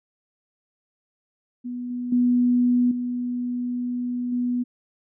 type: tone with level steps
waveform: sine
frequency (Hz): 245.5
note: B3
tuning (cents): -10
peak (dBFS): -28 / -26 / -16 / -24 / -21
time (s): 1.64-4.64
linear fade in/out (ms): 20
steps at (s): 1.9 / 2.12 / 2.91 / 4.32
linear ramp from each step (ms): 5
effects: none